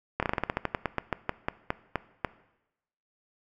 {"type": "slowing click train", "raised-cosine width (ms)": 0.5, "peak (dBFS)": -11, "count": 19, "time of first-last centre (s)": [0.2, 2.248], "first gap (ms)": 27, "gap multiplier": 1.15, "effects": ["noise-tail reverb RT60 0.9 s tail -18 dB re dry"]}